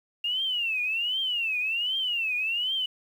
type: tone with vibrato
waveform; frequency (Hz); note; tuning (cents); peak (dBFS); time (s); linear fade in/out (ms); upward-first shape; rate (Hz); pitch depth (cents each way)
sine; 2789; F7; -3; -25; 0.24-2.86; 5; triangle; 1.3; 240
effects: 9-bit